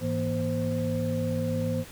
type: tone cluster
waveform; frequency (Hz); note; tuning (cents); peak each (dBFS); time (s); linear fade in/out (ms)
sine; 103.5 / 163.7 / 239.3 / 521; G#2 / E3 / A#3 / C5; -5 / -12 / +46 / -7; -31; 0-1.85; 50
effects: pink hiss -46 dBFS RMS until 1.91 s